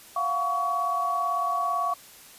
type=tone cluster; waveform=sine; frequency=694 / 732 / 1125 Hz; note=F5 / F#5 / C#6; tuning=-11 / -19 / +25 cents; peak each=-30 / -33 / -25 dBFS; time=0.16-1.94 s; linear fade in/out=5 ms; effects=white hiss -49 dBFS RMS until 2.38 s + resampled to 32000 Hz